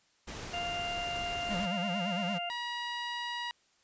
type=noise; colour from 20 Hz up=pink; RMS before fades=-42 dBFS; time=0.27-1.66 s; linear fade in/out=10 ms
type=harmonic tone; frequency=698.5 Hz; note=F5; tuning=in tune; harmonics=1 / 2 / 3 / 4; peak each=-36 / -46 / -46 / -37 dBFS; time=0.53-2.5 s; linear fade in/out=10 ms
type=tone with vibrato; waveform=square; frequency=190 Hz; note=F#3; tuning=46 cents sharp; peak=-34 dBFS; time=1.49-2.39 s; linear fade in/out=20 ms; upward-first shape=sine; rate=8.8 Hz; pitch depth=170 cents each way
type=tone; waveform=15% pulse; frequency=959 Hz; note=A#5; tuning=49 cents sharp; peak=-28 dBFS; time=2.5-3.51 s; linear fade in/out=0 ms
effects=white hiss -69 dBFS RMS until 3.83 s + resampled to 16000 Hz